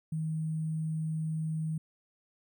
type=tone with sample-and-hold; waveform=sine; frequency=158.4 Hz; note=D#3; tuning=31 cents sharp; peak=-30 dBFS; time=0.12-1.78 s; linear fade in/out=5 ms; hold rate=8820 Hz; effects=none